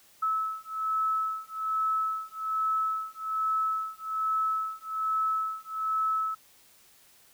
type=beating tone pair; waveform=sine; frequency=1300 / 1301.2 Hz; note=E6 / E6; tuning=-24 / -23 cents; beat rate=1.2 Hz; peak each=-30 dBFS; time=0.22-6.35 s; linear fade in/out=10 ms; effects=white hiss -59 dBFS RMS until 7.33 s